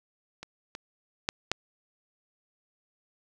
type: clicks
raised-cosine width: 0.2 ms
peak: -23 / -21 / -9 / -8 dBFS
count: 4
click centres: 0.43 / 0.751 / 1.289 / 1.516 s
effects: none